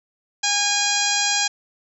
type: harmonic tone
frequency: 817 Hz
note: G#5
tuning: 29 cents flat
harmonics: 1 / 2 / 3 / 4 / 5 / 6 / 7 / 8 / 9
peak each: -27 / -27 / -27 / -27 / -27 / -27 / -27 / -27 / -27 dBFS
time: 0.43-1.48 s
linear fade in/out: 10 ms
effects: none